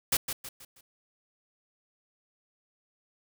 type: noise with echo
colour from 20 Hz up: white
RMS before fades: -25 dBFS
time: 0.12-0.17 s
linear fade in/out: 5 ms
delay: 160 ms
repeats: 4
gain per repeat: -8 dB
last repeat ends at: 0.81 s
effects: none